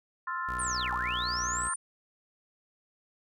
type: chord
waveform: sine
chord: F major seventh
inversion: second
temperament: equal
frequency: 1046.5 / 1318.5 / 1396.9 / 1760 Hz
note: C6 / E6 / F6 / A6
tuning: 0 / 0 / 0 / 0 cents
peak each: -34 / -39 / -37 / -39 dBFS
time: 0.27-1.74 s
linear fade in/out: 5 ms
type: tone with pitch glide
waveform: sawtooth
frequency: 61.74 to 60.36 Hz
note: B1 to B1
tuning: 0 to -39 cents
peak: -35 dBFS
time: 0.48-1.69 s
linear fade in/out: 10 ms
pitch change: -39 cents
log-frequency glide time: 0.79-1.24 s
type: linear two-way sweep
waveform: sine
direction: down then up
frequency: 9340 to 772 to 9340 Hz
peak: -32 dBFS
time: 0.59-1.76 s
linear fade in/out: 5 ms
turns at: 0.93 s
effects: none